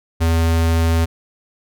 square tone, 82.41 Hz, E2, in tune, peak -14 dBFS, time 0.2-1.06 s, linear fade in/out 20 ms, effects none

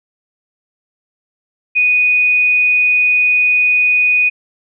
sine tone, 2480 Hz, D#7, 6 cents flat, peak -9 dBFS, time 1.75-4.3 s, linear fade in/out 20 ms, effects none

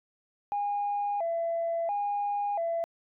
sine tone with vibrato, 740 Hz, F#5, in tune, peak -26 dBFS, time 0.52-2.84 s, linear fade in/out 0 ms, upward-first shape square, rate 0.73 Hz, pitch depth 170 cents each way, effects tanh soft clip ceiling -23 dBFS

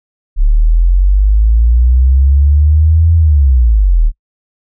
sine linear two-way sweep, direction up then down, 34.65 to 83.7 to 34.65 Hz, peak -5 dBFS, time 0.36-4.12 s, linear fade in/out 50 ms, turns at 3.15 s, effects noise-tail reverb RT60 0.1 s tail -23 dB re dry

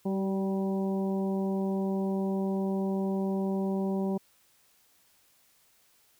harmonic tone with a mistuned harmonic, 193.7 Hz, G3, 20 cents flat, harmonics 1 / 2 / 3 / 4 / 5, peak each -28 / -33 / -39 / -42 / -45 dBFS, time 0.05-4.18 s, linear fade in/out 10 ms, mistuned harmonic 2, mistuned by -17 cents, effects white hiss -65 dBFS RMS until 6.19 s

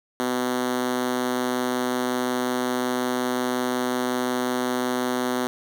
5% pulse tone with high-pass filter, 125.5 Hz, B2, 28 cents sharp, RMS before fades -25 dBFS, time 0.2-5.47 s, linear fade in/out 0 ms, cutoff 270 Hz, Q 3.2, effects none

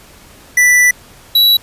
square tone pair in turn, 1975.5 / 3920 Hz, B6 / B7, 0 / -14 cents, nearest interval octave, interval 1186 cents, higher second, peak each -7 dBFS, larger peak neither, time 0.57-0.91 / 1.35-1.57 s, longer first, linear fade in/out 5 ms, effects pink hiss -41 dBFS RMS until 1.62 s + resampled to 32000 Hz

